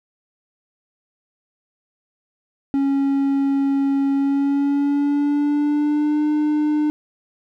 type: tone with pitch glide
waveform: triangle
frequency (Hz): 275.9 to 300.9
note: C#4 to D4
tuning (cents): -8 to +42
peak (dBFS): -14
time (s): 2.74-6.9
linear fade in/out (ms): 0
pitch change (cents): +150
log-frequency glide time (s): 4.13-6.25
effects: none